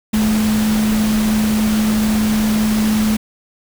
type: tone in noise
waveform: sine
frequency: 215.6 Hz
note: A3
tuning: 35 cents flat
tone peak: -13 dBFS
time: 0.13-3.17 s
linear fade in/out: 10 ms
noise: pink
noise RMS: -24 dBFS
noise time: 0.13-3.17 s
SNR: +8 dB
effects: none